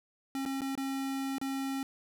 square tone with dropouts, 270 Hz, C#4, 45 cents flat, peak -33 dBFS, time 0.35-1.83 s, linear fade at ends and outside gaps 1 ms, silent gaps 0.453-0.46 / 0.608-0.617 / 0.753-0.776 / 1.383-1.414 s, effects none

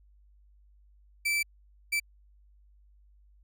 40% pulse tone bursts at uneven times, 2326 Hz, D7, 17 cents flat, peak -25 dBFS, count 2, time 1.25-1.43 / 1.92-2 s, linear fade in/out 10 ms, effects added 50 Hz sine -57 dBFS peak until 3.43 s

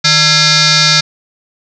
sine tone with frequency modulation, 155.56 Hz, D#3, in tune, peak -6 dBFS, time 0.04-1.01 s, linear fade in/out 10 ms, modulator 754 Hz, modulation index 7.3, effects none

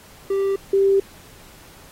triangle / sine tone pair in turn, 392 / 392 Hz, G4 / G4, 0 / 0 cents, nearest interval unison, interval 0 cents, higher neither, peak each -16 / -13 dBFS, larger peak second, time 0.3-0.56 / 0.73-1 s, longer second, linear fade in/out 5 ms, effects pink hiss -47 dBFS RMS until 1.91 s + AAC 48 kbps

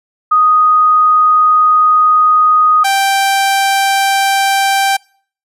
sine / sawtooth tone pair in turn, 1244.5 / 784 Hz, D#6 / G5, 0 / 0 cents, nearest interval minor sixth, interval 800 cents, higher first, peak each -6 dBFS, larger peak neither, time 0.31-2.84 / 2.84-4.97 s, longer first, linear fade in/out 10 ms, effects noise-tail reverb RT60 0.5 s tail -26 dB re dry + resampled to 32000 Hz

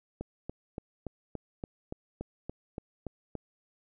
click train, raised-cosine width 2 ms, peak -23 dBFS, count 12, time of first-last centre 0.21-3.353 s, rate 3.5 Hz, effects none

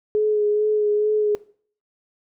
sine tone with vibrato, 421.9 Hz, G#4, 27 cents sharp, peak -16 dBFS, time 0.15-1.35 s, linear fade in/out 0 ms, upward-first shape sine, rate 2.3 Hz, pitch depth 22 cents each way, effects noise-tail reverb RT60 0.5 s tail -20 dB re dry

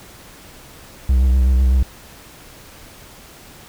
triangle tone with vibrato, 64.3 Hz, C2, 30 cents flat, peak -9 dBFS, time 1.09-1.83 s, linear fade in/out 5 ms, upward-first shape triangle, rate 8 Hz, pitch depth 60 cents each way, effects pink hiss -42 dBFS RMS until 3.68 s

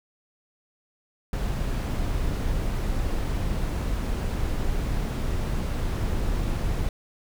brown noise, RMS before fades -26 dBFS, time 1.33-6.89 s, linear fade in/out 2 ms, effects none

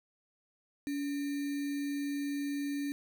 sine tone with sample-and-hold, 284.2 Hz, C#4, 43 cents sharp, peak -32 dBFS, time 0.87-2.92 s, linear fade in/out 0 ms, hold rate 2100 Hz, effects none

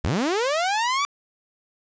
sawtooth linear sweep, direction up, 55.5 to 1174.7 Hz, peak -17 dBFS, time 0.04-1.05 s, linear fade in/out 0 ms, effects resampled to 16000 Hz + 8-bit

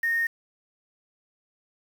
sine tone with quantisation, 1845 Hz, A#6, 18 cents flat, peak -22 dBFS, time 0.03-0.27 s, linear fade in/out 5 ms, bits 7, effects none

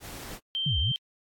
pink noise, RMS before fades -41 dBFS, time 0-0.4 s, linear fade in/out 50 ms
sine tone, 3136 Hz, G7, in tune, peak -27 dBFS, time 0.55-0.96 s, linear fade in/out 0 ms
sine linear two-way sweep, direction down then up, 163.6 to 59.3 to 143.5 Hz, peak -25 dBFS, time 0.66-0.92 s, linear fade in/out 5 ms, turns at 0.79 s
effects AAC 64 kbps

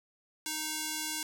square tone with band-pass filter, 310.3 Hz, D#4, 5 cents flat, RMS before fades -36 dBFS, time 0.46-1.23 s, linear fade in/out 2 ms, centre 8400 Hz, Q 0.71, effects none

